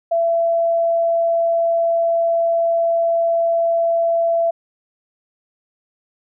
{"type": "tone", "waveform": "sine", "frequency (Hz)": 671, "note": "E5", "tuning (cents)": 31, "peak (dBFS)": -14, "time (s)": [0.11, 4.51], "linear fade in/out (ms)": 10, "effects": []}